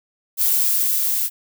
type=noise with level ramp; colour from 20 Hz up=violet; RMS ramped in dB=-17 to -21 dBFS; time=0.37-1.3 s; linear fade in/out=50 ms; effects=none